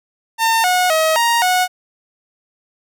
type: tone with pitch steps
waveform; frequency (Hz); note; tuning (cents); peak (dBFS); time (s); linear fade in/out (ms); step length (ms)
sawtooth; 905 / 728 / 636 / 936 / 732; A5 / F#5 / D#5 / A#5 / F#5; +48 / -28 / +38 / +7 / -19; -9; 0.38-1.68; 50; 260
effects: none